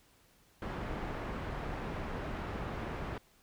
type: low-pass noise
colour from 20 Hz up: pink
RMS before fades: -39 dBFS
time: 0.62-3.18 s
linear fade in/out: 2 ms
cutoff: 1700 Hz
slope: 12 dB/octave
effects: pink hiss -66 dBFS RMS until 3.42 s